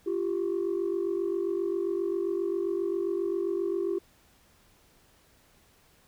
sine tone pair together, 344.8 / 392.3 Hz, F4 / G4, -22 / +1 cents, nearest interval major second, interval 223 cents, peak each -28 dBFS, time 0.06-3.99 s, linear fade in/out 10 ms, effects tanh soft clip ceiling -22 dBFS + pink hiss -62 dBFS RMS until 6.07 s

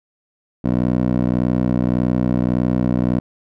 15% pulse tone with band-pass filter, 61.74 Hz, B1, in tune, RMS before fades -18 dBFS, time 0.64-3.2 s, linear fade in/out 10 ms, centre 280 Hz, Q 1.1, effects none

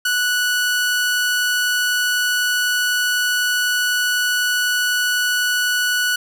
sawtooth tone, 1476 Hz, F#6, 5 cents flat, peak -13 dBFS, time 0.05-6.16 s, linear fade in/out 5 ms, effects none

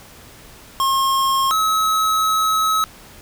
square tone pair in turn, 1075 / 1285.1 Hz, C6 / E6, +47 / -44 cents, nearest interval minor third, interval 309 cents, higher second, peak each -16 dBFS, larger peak neither, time 0.8-1.51 / 1.51-2.84 s, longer second, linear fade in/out 0 ms, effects pink hiss -43 dBFS RMS until 3.21 s

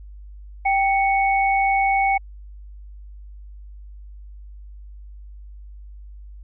sine tone pair together, 784 / 2219 Hz, G5 / C#7, 0 / +1 cents, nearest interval octave + tritone, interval 1801 cents, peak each -17 / -22 dBFS, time 0.65-2.18 s, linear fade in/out 10 ms, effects added 50 Hz sine -37 dBFS peak until 6.43 s

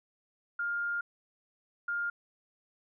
sine tone bursts at uneven times, 1408 Hz, F6, 14 cents sharp, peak -30 dBFS, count 2, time 0.59-1.01 / 1.88-2.1 s, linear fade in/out 5 ms, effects none

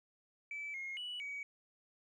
sine tone with pitch steps, 2310 / 2149 / 2950 / 2264 Hz, D7 / C7 / F#7 / C#7, -29 / +46 / -6 / +36 cents, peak -39 dBFS, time 0.51-1.43 s, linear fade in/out 2 ms, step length 230 ms, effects tanh soft clip ceiling -37 dBFS + 13-bit

